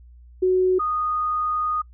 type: tone pair in turn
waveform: sine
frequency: 370 / 1236.3 Hz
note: F#4 / D#6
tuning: 0 / -11 cents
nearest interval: octave + major sixth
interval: 2089 cents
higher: second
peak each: -15 / -21 dBFS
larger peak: first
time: 0.42-0.79 / 0.79-1.82 s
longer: second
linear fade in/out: 10 ms
effects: noise-tail reverb RT60 0.1 s tail -22 dB re dry + added 60 Hz sine -44 dBFS peak until 1.93 s